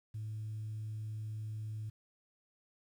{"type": "tone", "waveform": "sine", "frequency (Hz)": 108.2, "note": "A2", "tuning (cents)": -29, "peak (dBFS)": -37, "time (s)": [0.14, 1.9], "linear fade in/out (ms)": 10, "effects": ["tanh soft clip ceiling -35 dBFS", "11-bit"]}